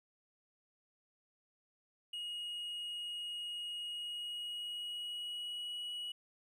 triangle tone with pitch glide, 2882 to 2924 Hz, F#7 to F#7, -46 to -21 cents, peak -38 dBFS, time 2.13-6.12 s, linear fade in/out 5 ms, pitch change +25 cents, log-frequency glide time 3.78-5.98 s, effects none

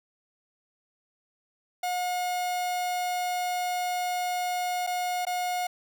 45% pulse tone with dropouts, 720 Hz, F#5, 47 cents flat, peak -27 dBFS, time 1.83-5.67 s, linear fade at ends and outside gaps 5 ms, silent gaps 4.867-4.872 / 5.252-5.267 s, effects none

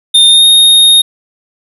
square tone with pitch glide, 3636 to 3708 Hz, A#7 to A#7, -44 to -10 cents, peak -3 dBFS, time 0.14-1.02 s, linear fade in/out 10 ms, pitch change +34 cents, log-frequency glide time 0.28-0.45 s, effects none

